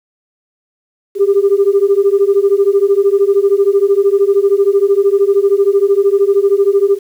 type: beating tone pair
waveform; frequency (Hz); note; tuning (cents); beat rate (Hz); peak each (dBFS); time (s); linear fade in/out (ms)
sine; 392 / 405; G4 / G#4; 0 / -43; 13; -10; 1.15-6.99; 50
effects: tanh soft clip ceiling -2 dBFS + 7-bit